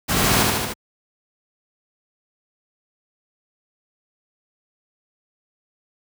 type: noise with echo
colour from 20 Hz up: pink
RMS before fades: -20 dBFS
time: 0.08-0.44 s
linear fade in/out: 20 ms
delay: 75 ms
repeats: 4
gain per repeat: -2 dB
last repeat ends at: 0.74 s
effects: high-pass 60 Hz 12 dB/octave